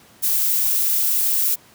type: noise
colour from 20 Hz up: violet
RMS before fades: -19 dBFS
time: 0.22-1.56 s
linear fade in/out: 20 ms
effects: pink hiss -50 dBFS RMS until 1.74 s + high-pass 100 Hz 12 dB/octave